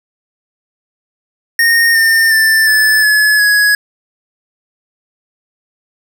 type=tone with pitch steps; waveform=square; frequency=1846 / 1810.1 / 1774.9 / 1740.4 / 1706.5 / 1673.3 Hz; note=A#6 / A6 / A6 / A6 / G#6 / G#6; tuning=-17 / +49 / +15 / -19 / +47 / +13 cents; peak=-8 dBFS; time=1.59-3.75 s; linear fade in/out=2 ms; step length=360 ms; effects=none